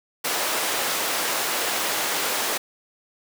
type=high-pass noise; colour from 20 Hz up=pink; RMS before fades=-25 dBFS; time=0.24-2.58 s; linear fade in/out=10 ms; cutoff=500 Hz; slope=12 dB/octave; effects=none